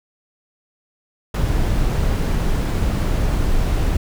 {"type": "noise", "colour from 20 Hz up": "brown", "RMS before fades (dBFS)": -18, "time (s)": [1.34, 3.97], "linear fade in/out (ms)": 5, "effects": []}